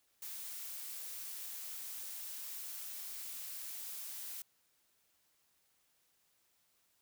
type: noise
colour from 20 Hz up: blue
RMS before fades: -45 dBFS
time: 0.22-4.42 s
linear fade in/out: 2 ms
effects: white hiss -75 dBFS RMS until 7.01 s